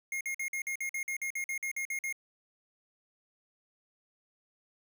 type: tone bursts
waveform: square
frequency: 2143 Hz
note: C7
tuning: 41 cents sharp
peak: -33 dBFS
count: 15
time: 0.12-2.126 s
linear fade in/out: 2 ms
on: 88 ms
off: 49 ms
effects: none